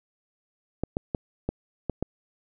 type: clicks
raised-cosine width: 2 ms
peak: -13 dBFS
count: 6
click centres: 0.836 / 0.969 / 1.148 / 1.49 / 1.897 / 2.026 s
effects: none